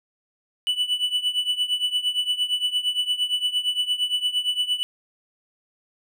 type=tone with tremolo; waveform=triangle; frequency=2970 Hz; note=F#7; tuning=6 cents sharp; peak=-16 dBFS; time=0.67-4.83 s; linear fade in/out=0 ms; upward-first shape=triangle; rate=8.7 Hz; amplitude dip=90%; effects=none